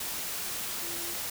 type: tone in noise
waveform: sine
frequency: 342.6 Hz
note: F4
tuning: 33 cents flat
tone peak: -45 dBFS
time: 0.82-1.14 s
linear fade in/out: 5 ms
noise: white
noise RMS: -35 dBFS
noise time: 0-1.3 s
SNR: -13 dB
effects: none